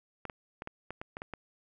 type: clicks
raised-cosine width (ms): 0.5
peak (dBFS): -24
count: 9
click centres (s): 0.253 / 0.298 / 0.621 / 0.674 / 0.906 / 1.015 / 1.169 / 1.219 / 1.337
effects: none